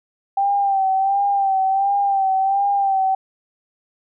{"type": "tone with vibrato", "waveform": "sine", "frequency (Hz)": 784, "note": "G5", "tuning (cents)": 0, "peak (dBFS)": -15, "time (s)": [0.37, 3.15], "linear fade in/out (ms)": 5, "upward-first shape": "sine", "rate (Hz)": 1.4, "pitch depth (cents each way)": 46, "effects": []}